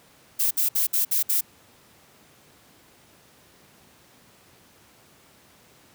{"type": "noise bursts", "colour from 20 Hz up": "violet", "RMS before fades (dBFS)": -22, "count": 6, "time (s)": [0.39, 1.41], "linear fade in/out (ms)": 10, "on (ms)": 120, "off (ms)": 60, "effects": ["pink hiss -55 dBFS RMS until 5.94 s", "high-pass 100 Hz 12 dB/octave"]}